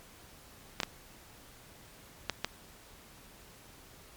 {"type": "clicks", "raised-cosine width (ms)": 0.2, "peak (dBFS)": -12, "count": 4, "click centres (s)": [0.802, 0.833, 2.297, 2.446], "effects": ["pink hiss -55 dBFS RMS until 4.16 s", "MP3 96 kbps"]}